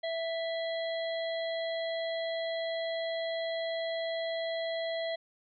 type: harmonic tone with a mistuned harmonic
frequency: 659.3 Hz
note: E5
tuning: in tune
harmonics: 1 / 3 / 5 / 6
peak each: -32 / -41 / -43 / -45 dBFS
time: 0.03-5.16 s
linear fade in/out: 10 ms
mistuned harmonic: 6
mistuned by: +56 cents
effects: none